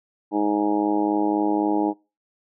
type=harmonic tone; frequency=103.83 Hz; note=G#2; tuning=in tune; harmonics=2 / 3 / 4 / 5 / 6 / 7 / 8 / 9; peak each=-31 / -21 / -29 / -33 / -32 / -34 / -26 / -35 dBFS; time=0.31-1.94 s; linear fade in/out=50 ms; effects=noise-tail reverb RT60 0.3 s tail -25 dB re dry